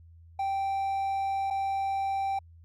triangle tone with dropouts, 782 Hz, G5, 4 cents flat, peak -25 dBFS, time 0.39-2.39 s, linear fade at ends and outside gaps 5 ms, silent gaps 1.503-1.507 s, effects added 83 Hz sine -50 dBFS peak until 2.64 s + Opus 48 kbps

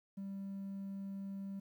triangle tone, 196 Hz, G3, in tune, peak -38 dBFS, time 0.17-1.6 s, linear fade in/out 10 ms, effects tanh soft clip ceiling -35 dBFS + 12-bit

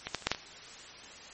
clicks, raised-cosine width 0.2 ms, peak -17 / -12 / -28 / -8 / -9 / -21 dBFS, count 6, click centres 0.07 / 0.147 / 0.223 / 0.27 / 0.316 / 0.348 s, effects white hiss -48 dBFS RMS until 1.33 s + MP3 32 kbps

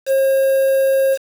triangle tone with quantisation, 538 Hz, C5, 48 cents sharp, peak -10 dBFS, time 0.06-1.18 s, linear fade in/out 50 ms, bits 5, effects none

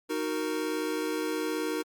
square chord, D# minor, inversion none, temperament equal with one note detuned, 311.1 / 370 / 464.6 Hz, D#4 / F#4 / A#4, 0 / 0 / -6 cents, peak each -33 / -36 / -34 dBFS, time 0.09-1.83 s, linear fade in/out 20 ms, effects Opus 48 kbps

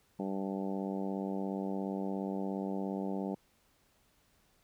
harmonic tone, 97.1 Hz, G2, 16 cents flat, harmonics 2 / 3 / 4 / 5 / 6 / 7 / 8 / 9, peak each -36 / -40 / -42 / -44 / -46 / -47 / -48 / -49 dBFS, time 0.19-3.35 s, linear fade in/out 5 ms, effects pink hiss -70 dBFS RMS until 4.63 s

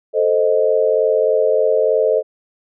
sine chord, A diminished, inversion none, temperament equal, 440 / 523.3 / 622.3 Hz, A4 / C5 / Eb5, 0 / 0 / 0 cents, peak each -16 / -17 / -17 dBFS, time 0.13-2.23 s, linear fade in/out 50 ms, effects none

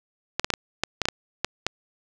clicks, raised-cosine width 0.2 ms, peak -5 dBFS, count 10, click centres 0.396 / 0.445 / 0.503 / 0.538 / 0.836 / 1.017 / 1.055 / 1.086 / 1.446 / 1.666 s, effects none

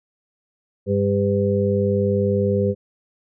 harmonic tone, 100 Hz, G2, 35 cents sharp, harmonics 1 / 2 / 4 / 5, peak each -22 / -22 / -22 / -22 dBFS, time 0.86-2.75 s, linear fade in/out 50 ms, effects none

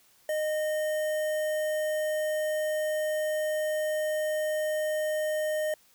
square tone with notch filter, 615 Hz, D#5, 20 cents flat, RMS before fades -29 dBFS, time 0.29-5.74 s, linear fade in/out 2 ms, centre 4400 Hz, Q 0.8, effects white hiss -62 dBFS RMS until 5.94 s

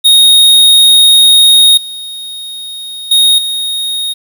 square tone with level steps, 3729 Hz, A#7, in tune, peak -3 / -22 / -5 / -14 dBFS, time 0.04-4.14 s, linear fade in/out 20 ms, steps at 1.77 / 3.11 / 3.38 s, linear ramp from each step 5 ms, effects 7-bit

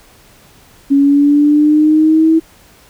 sine exponential sweep, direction up, 277.2 to 324.8 Hz, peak -6 dBFS, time 0.9-2.4 s, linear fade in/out 20 ms, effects pink hiss -45 dBFS RMS until 2.89 s

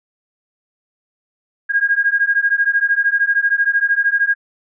sine beating tone pair, 1623 / 1636 Hz, G#6 / G#6, -40 / -26 cents, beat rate 13 Hz, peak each -16 dBFS, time 1.69-4.35 s, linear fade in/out 20 ms, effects none

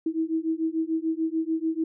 sine beating tone pair, 319.3 / 326.1 Hz, D#4 / E4, +45 / -19 cents, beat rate 6.8 Hz, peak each -27 dBFS, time 0.06-1.84 s, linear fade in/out 5 ms, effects none

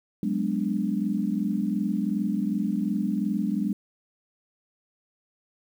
sine chord, G# half-diminished seventh, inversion third, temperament equal, 185 / 207.7 / 246.9 / 293.7 Hz, F#3 / G#3 / B3 / D4, 0 / 0 / 0 / 0 cents, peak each -30 / -26 / -32 / -31 dBFS, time 0.23-3.73 s, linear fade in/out 2 ms, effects 9-bit

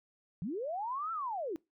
sine linear two-way sweep, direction up then down, 148.6 to 1359 to 295.7 Hz, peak -34 dBFS, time 0.42-1.56 s, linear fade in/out 0 ms, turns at 1.12 s, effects noise-tail reverb RT60 0.2 s tail -22 dB re dry

